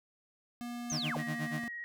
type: tone with pitch glide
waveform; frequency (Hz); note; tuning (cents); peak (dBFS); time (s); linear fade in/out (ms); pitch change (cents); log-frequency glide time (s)
square; 239.9 to 235.2; A#3 to A#3; +50 to +16; -39; 0.61-1.68; 0; -34; 0.85-1.32
type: linear sweep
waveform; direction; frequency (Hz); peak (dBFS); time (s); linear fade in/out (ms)
sine; down; 6570 to 415.3; -34; 0.9-1.17; 0
type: tone with tremolo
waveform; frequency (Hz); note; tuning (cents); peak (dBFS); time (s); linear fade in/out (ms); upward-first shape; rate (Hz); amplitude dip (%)
35% pulse; 153.4; D#3; -24; -32; 0.92-1.64; 0; sine; 8.3; 100
type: tone with vibrato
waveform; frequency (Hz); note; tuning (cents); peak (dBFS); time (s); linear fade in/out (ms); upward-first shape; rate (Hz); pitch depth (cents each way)
sine; 1893; A#6; +26; -39; 1.19-1.84; 0; sine; 18; 12
effects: none